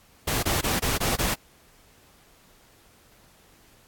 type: noise bursts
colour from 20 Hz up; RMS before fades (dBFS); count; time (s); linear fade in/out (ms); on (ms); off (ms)
pink; -25; 6; 0.27-1.345; 10; 160; 23
effects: pink hiss -57 dBFS RMS until 3.87 s + AAC 64 kbps